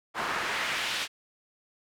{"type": "noise with band-pass filter sweep", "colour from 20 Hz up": "pink", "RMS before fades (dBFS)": -31, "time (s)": [0.14, 1.08], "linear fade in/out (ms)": 50, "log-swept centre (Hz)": [1100, 3200], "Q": 1.2, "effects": []}